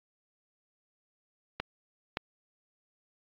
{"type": "clicks", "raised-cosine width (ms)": 0.3, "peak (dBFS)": -15, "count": 2, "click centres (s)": [1.6, 2.171], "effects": ["low-pass 5000 Hz 12 dB/octave", "AAC 48 kbps"]}